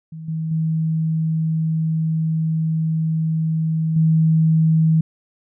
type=tone with level steps; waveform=sine; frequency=160 Hz; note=D#3; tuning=49 cents sharp; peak=-30 / -21 / -17 / -12 dBFS; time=0.12-5.01 s; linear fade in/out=5 ms; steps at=0.28 / 0.51 / 3.96 s; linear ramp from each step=5 ms; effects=none